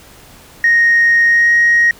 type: tone with pitch glide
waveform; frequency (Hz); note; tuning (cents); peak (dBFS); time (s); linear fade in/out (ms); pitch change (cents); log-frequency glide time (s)
sine; 1864.7 to 1879.8; A#6 to A#6; 0 to +14; -6; 0.64-1.91; 2; +14; 1.27-1.52
effects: tanh soft clip ceiling -4 dBFS + pink hiss -41 dBFS RMS until 1.99 s